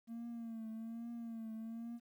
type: tone with vibrato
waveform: triangle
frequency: 228.2 Hz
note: A#3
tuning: 37 cents flat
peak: -40 dBFS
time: 0.07-2 s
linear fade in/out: 50 ms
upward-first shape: triangle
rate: 1.2 Hz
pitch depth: 61 cents each way
effects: tanh soft clip ceiling -36 dBFS + 12-bit